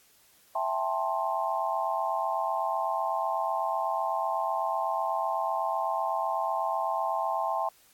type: chord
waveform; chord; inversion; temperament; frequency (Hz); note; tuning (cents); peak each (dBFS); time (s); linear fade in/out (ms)
sine; A minor seventh; second; just; 660 / 792 / 880 / 1056; E5 / G5 / A5 / C6; +2 / +18 / 0 / +16; -32; 0.55-7.69; 5
effects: white hiss -61 dBFS RMS until 7.93 s + AAC 64 kbps